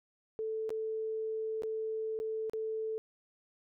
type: tone with dropouts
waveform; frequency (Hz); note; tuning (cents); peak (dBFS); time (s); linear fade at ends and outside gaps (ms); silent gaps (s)
sine; 440; A4; 0; -33; 0.39-2.98; 0; 0.693-0.704 / 1.622-1.634 / 2.19-2.2 / 2.497-2.534
effects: none